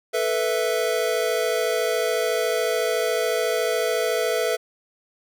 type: chord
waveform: square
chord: A suspended second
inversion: none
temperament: equal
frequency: 440 / 493.9 / 659.3 Hz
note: A4 / B4 / E5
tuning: 0 / 0 / 0 cents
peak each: -26 dBFS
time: 0.13-4.57 s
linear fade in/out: 20 ms
effects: none